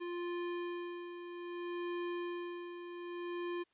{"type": "tone with tremolo", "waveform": "square", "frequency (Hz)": 349.2, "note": "F4", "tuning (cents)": 0, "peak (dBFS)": -37, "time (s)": [0, 3.64], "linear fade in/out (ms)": 20, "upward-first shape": "sine", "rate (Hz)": 0.62, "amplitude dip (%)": 60, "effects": ["white hiss -75 dBFS RMS until 3.73 s", "resampled to 8000 Hz"]}